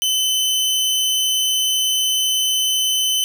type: tone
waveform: sawtooth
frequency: 3042 Hz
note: F#7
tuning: 47 cents sharp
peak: -13 dBFS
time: 0.02-3.24 s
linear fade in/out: 0 ms
effects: none